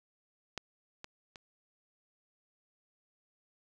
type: clicks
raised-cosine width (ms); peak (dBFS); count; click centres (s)
0.2; -19 / -26 / -30; 3; 0.577 / 1.044 / 1.358
effects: none